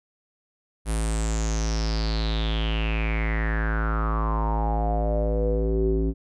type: tone with low-pass filter sweep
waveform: square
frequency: 54.7 Hz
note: A1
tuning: 9 cents flat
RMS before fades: -24 dBFS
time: 0.85-6.14 s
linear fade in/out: 50 ms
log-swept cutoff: 10000 to 320 Hz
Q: 7.8
effects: none